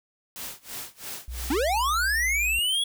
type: noise with tremolo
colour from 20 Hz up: white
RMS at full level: -35 dBFS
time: 0.36-1.59 s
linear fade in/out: 0 ms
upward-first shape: sine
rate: 3 Hz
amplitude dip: 95%
type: tone with pitch glide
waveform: sine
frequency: 61.2 to 60.36 Hz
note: B1 to B1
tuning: -15 to -39 cents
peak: -32 dBFS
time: 1.28-2.59 s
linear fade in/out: 0 ms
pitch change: -24 cents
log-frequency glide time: 2.19-2.36 s
type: linear sweep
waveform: square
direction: up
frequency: 246.8 to 3388 Hz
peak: -23 dBFS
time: 1.5-2.84 s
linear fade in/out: 5 ms
effects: none